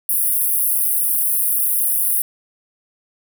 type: high-pass noise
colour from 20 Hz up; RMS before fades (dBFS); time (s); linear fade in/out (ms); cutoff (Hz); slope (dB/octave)
pink; -18; 0.09-2.22; 2; 9600; 96
effects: none